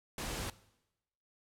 pink noise, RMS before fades -39 dBFS, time 0.18-0.5 s, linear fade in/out 2 ms, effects noise-tail reverb RT60 0.9 s tail -19 dB re dry + low-pass 12000 Hz 12 dB/octave

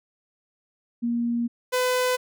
sine / sawtooth tone pair in turn, 236.2 / 503.4 Hz, A#3 / B4, +23 / +33 cents, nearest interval octave + minor second, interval 1310 cents, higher second, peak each -22 / -17 dBFS, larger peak second, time 1.02-1.48 / 1.72-2.17 s, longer first, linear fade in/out 20 ms, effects none

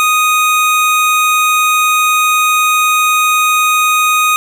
25% pulse tone, 1244 Hz, D#6, 1 cent flat, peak -5 dBFS, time 0-4.36 s, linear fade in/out 0 ms, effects none

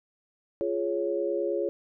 sine chord, Db major, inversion first, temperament just, 346.5 / 415.8 / 554.4 Hz, F4 / Ab4 / Db5, -14 / +2 / 0 cents, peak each -30 dBFS, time 0.61-1.69 s, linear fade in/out 0 ms, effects none

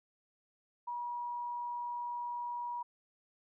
sine tone, 962 Hz, B5, 46 cents flat, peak -36 dBFS, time 0.87-2.83 s, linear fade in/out 10 ms, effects none

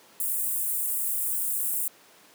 white high-pass noise, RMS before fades -28 dBFS, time 0.2-1.88 s, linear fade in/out 2 ms, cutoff 8200 Hz, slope 48 dB/octave, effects pink hiss -54 dBFS RMS until 2.34 s + high-pass 300 Hz 12 dB/octave

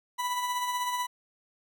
40% pulse tone with tremolo, 987.8 Hz, B5, in tune, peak -26 dBFS, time 0.18-1.07 s, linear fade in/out 20 ms, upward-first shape sine, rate 16 Hz, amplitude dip 40%, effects none

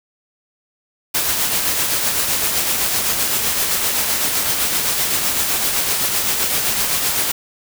white noise with tremolo, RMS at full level -17 dBFS, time 1.14-7.32 s, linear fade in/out 10 ms, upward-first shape triangle, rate 7.8 Hz, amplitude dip 40%, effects none

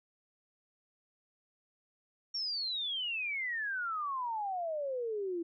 sine exponential sweep, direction down, 5600 to 329.6 Hz, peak -33 dBFS, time 2.34-5.43 s, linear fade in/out 10 ms, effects none

